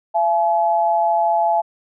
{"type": "tone pair together", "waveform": "sine", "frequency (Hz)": [678.2, 853], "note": ["E5", "G#5"], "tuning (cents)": [49, 46], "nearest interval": "major third", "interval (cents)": 397, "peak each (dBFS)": -17, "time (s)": [0.14, 1.62], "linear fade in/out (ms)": 20, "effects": []}